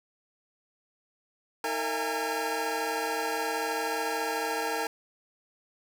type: tone cluster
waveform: 25% pulse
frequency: 316.6 / 457.8 / 677 / 817 / 902 Hz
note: D#4 / A#4 / E5 / G#5 / A5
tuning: +30 / -31 / +46 / -29 / +43 cents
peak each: -35 / -29 / -35 / -29 / -35 dBFS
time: 1.64-4.87 s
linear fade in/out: 2 ms
effects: none